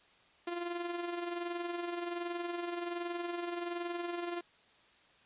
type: tone with amplitude modulation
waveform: sawtooth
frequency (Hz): 346.7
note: F4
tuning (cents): -13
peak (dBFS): -30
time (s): 0.47-4.41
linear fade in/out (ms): 5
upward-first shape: sine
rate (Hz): 21.3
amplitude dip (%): 50
effects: white hiss -64 dBFS RMS until 5.25 s + resampled to 8000 Hz